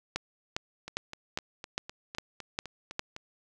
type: two click trains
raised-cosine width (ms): 0.2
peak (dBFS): -23 / -13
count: 10 / 8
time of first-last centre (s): 0.88-3.164 / 0.16-2.994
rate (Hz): 3.94 / 2.47
effects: none